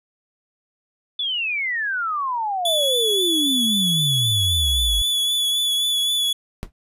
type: exponential sweep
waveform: sine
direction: down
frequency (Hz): 3512 to 50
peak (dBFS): -21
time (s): 1.19-5.02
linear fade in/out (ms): 5
type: tone with vibrato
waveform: 45% pulse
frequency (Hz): 3425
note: A7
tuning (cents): -47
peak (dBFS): -18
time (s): 2.65-6.33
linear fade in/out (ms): 5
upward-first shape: sine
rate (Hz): 3.8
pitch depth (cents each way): 27
type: noise with exponential decay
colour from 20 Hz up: brown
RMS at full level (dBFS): -25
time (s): 6.63-6.72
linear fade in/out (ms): 0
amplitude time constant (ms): 18
effects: resampled to 32000 Hz